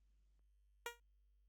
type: tone with exponential decay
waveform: 10% pulse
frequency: 473.4 Hz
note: A#4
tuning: 27 cents sharp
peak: -31 dBFS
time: 0.86-1 s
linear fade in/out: 2 ms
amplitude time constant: 29 ms
effects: added 50 Hz sine -70 dBFS peak until 1.48 s + Opus 32 kbps